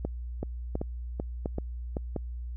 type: two click trains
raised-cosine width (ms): 2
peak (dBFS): -18 / -17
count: 5 / 4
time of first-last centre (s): 0.43-1.968 / 0.05-2.163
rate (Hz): 2.6 / 1.42
effects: added 60 Hz sine -34 dBFS peak until 2.56 s